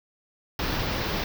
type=band-stop noise; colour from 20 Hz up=pink; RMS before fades=-28 dBFS; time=0.59-1.24 s; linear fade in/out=2 ms; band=5600 to 15000 Hz; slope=48 dB/octave; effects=none